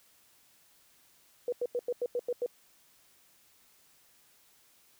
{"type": "tone bursts", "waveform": "sine", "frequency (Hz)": 486.9, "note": "B4", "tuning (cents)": -25, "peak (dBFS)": -28, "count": 8, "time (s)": [1.48, 2.462], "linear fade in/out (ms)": 2, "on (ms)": 44, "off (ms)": 90, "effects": ["white hiss -64 dBFS RMS until 4.99 s"]}